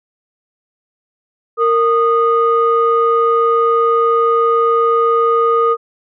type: tone pair together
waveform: sine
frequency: 461.5 / 1233.6 Hz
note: A#4 / D#6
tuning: -17 / -15 cents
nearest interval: octave + perfect fourth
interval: 1702 cents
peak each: -12 dBFS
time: 1.57-5.77 s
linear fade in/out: 50 ms
effects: tanh soft clip ceiling -3 dBFS